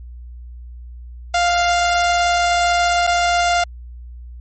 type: tone with dropouts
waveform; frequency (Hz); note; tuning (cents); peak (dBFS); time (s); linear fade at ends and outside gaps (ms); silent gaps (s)
sawtooth; 699; F5; +1; -10; 1.34-3.64; 5; 3.069-3.073
effects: added 60 Hz sine -32 dBFS peak until 4.4 s + MP3 32 kbps